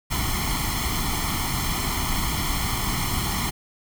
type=noise with comb filter; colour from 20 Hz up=pink; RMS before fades=-25 dBFS; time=0.1-3.51 s; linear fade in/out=20 ms; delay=0.94 ms; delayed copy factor=+0.85; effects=none